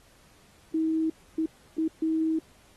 sine tone bursts at uneven times, 319.7 Hz, D#4, 47 cents sharp, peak -23 dBFS, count 4, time 0.74-1.1 / 1.38-1.46 / 1.78-1.88 / 2.02-2.39 s, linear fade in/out 5 ms, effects pink hiss -59 dBFS RMS until 2.76 s + AAC 32 kbps

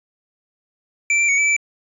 square tone with pitch steps, 2337 / 2351 / 2234 / 2311 / 2325 Hz, D7 / D7 / C#7 / D7 / D7, -9 / +1 / +13 / -28 / -18 cents, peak -15 dBFS, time 1.1-1.565 s, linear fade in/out 2 ms, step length 93 ms, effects resampled to 22050 Hz

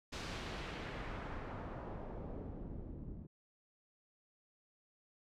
pink noise with low-pass filter sweep, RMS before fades -45 dBFS, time 0.12-3.27 s, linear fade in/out 10 ms, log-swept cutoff 5500 to 210 Hz, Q 0.92, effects none

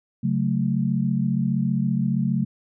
sine chord, F# minor, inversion second, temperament equal, 138.59 / 185 / 220 Hz, C#3 / F#3 / A3, 0 / 0 / 0 cents, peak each -24 dBFS, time 0.23-2.45 s, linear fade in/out 10 ms, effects none

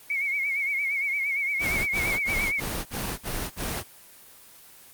sine tone with vibrato, 2217 Hz, C#7, in tune, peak -24 dBFS, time 0.1-2.6 s, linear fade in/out 2 ms, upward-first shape triangle, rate 8.7 Hz, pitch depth 85 cents each way
pink noise bursts, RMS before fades -30 dBFS, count 7, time 1.59-3.838 s, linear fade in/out 50 ms, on 280 ms, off 48 ms
effects white hiss -50 dBFS RMS until 4.93 s + Opus 24 kbps

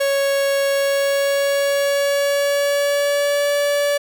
45% pulse tone with pitch glide, 554.4 to 575.3 Hz, C#5 to D5, 0 to -36 cents, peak -16 dBFS, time 0-3.98 s, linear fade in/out 10 ms, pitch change +64 cents, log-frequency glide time 0.7-3.52 s, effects none

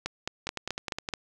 two click trains, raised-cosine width 0.2 ms, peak -15 / -13 dBFS, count 7 / 6, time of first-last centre 0.47-1.089 / 0.06-1.138 s, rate 9.7 / 4.64 Hz, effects none

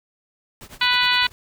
pink noise with tremolo, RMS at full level -38 dBFS, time 0.61-1.32 s, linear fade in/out 0 ms, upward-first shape triangle, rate 9.8 Hz, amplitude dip 95%
harmonic tone, 494.3 Hz, B4, 1 cent sharp, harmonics 2 / 3 / 4 / 5 / 6 / 7 / 8 / 9, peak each -24 / -23 / -24 / -24 / -24 / -25 / -24 / -28 dBFS, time 0.81-1.27 s, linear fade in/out 5 ms
effects none

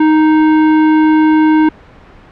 sine tone with hard clipping, 311.1 Hz, D#4, in tune, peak -8 dBFS, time 0-1.69 s, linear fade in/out 5 ms, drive 16 dB, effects pink hiss -39 dBFS RMS until 2.31 s + low-pass 2000 Hz 12 dB/octave

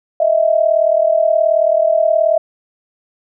sine tone pair together, 627.3 / 666 Hz, D#5 / E5, +14 / +18 cents, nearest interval minor second, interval 104 cents, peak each -13 dBFS, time 0.2-2.38 s, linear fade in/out 5 ms, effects none

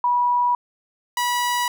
sine / sawtooth tone pair in turn, 974 / 974 Hz, B5 / B5, -24 / -24 cents, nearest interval unison, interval 0 cents, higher neither, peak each -16 dBFS, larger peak neither, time 0.04-0.55 / 1.17-1.68 s, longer neither, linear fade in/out 2 ms, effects none

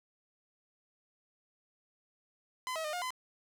sawtooth tone with pitch steps, 1018 / 641 / 609 / 713 / 1018 Hz, C6 / E5 / D#5 / F5 / C6, -48 / -49 / -37 / +36 / -48 cents, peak -31 dBFS, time 2.67-3.105 s, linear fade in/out 0 ms, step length 87 ms, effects low-pass 12000 Hz 12 dB/octave + 10-bit

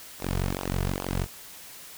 sawtooth tone with flanger, 46.25 Hz, F#1, in tune, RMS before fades -29 dBFS, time 0.19-1.27 s, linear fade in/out 50 ms, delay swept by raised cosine 0.45 to 3.75 ms, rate 2.4 Hz, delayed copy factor -0.95, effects white hiss -45 dBFS RMS until 1.97 s

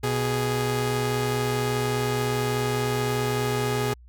sawtooth tone pair together, 123.47 / 415.3 Hz, B2 / G#4, 0 / 0 cents, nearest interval octave + major sixth, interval 2100 cents, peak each -22 dBFS, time 0.03-3.94 s, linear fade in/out 10 ms, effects added 60 Hz sine -46 dBFS peak until 4.08 s

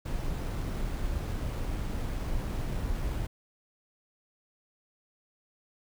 brown noise with sample-and-hold, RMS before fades -32 dBFS, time 0.05-3.27 s, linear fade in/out 10 ms, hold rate 11025 Hz, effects none

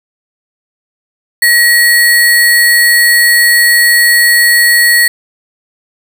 sine tone with sample-and-hold, 1907 Hz, A#6, 39 cents sharp, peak -4 dBFS, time 1.42-5.08 s, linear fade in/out 5 ms, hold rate 6300 Hz, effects none

